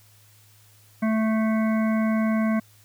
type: harmonic tone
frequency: 220 Hz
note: A3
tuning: in tune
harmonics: 1 / 3 / 5 / 7 / 9 / 10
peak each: -20 / -30 / -34 / -37 / -39 / -40 dBFS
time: 1.02-2.6 s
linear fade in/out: 10 ms
effects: added 105 Hz sine -55 dBFS peak until 2.84 s + white hiss -57 dBFS RMS until 2.84 s